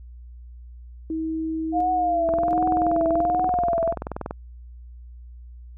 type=tone with tremolo; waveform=sine; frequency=320 Hz; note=D#4; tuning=49 cents sharp; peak=-24 dBFS; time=1.1-3.48 s; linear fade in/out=2 ms; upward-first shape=square; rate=0.71 Hz; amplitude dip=50%
type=tone with vibrato; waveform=sine; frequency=698.5 Hz; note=F5; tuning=in tune; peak=-19 dBFS; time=1.72-3.95 s; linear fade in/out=50 ms; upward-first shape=triangle; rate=1.3 Hz; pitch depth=100 cents each way
type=click train; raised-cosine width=1 ms; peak=-15 dBFS; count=43; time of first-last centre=2.29-4.309 s; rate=20.8 Hz
effects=added 60 Hz sine -39 dBFS peak until 5.77 s